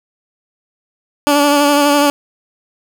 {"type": "tone with vibrato", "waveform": "15% pulse", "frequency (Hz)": 288.8, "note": "D4", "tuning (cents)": -29, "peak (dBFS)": -3, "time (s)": [1.27, 2.1], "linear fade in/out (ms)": 0, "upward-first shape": "sine", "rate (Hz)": 12, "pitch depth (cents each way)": 27, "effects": []}